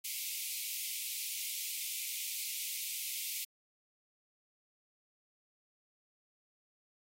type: high-pass noise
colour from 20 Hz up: white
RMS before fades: -39 dBFS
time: 0.04-3.45 s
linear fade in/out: 10 ms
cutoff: 2100 Hz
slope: 96 dB/octave
effects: AAC 48 kbps